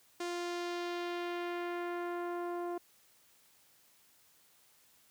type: tone with low-pass filter sweep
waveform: sawtooth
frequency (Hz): 349.2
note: F4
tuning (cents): 0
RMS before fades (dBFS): -38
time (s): 0.2-2.78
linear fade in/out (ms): 5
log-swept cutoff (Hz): 7700 to 900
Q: 1.1
effects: white hiss -66 dBFS RMS until 5.1 s + high-pass 60 Hz 12 dB/octave